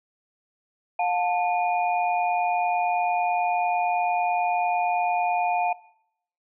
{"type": "tone cluster", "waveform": "sine", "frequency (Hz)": [712, 883, 2445], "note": ["F5", "A5", "D#7"], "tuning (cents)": [33, 6, -31], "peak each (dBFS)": [-23, -27, -31], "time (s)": [0.99, 5.73], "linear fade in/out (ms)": 5, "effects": ["noise-tail reverb RT60 0.7 s tail -20 dB re dry"]}